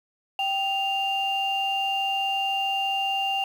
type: tone pair together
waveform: sine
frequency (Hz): 781.3 / 2794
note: G5 / F7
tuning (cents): -6 / 0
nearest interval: octave + minor seventh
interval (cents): 2206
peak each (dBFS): -25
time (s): 0.39-3.44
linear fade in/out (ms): 2
effects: tanh soft clip ceiling -17 dBFS + 8-bit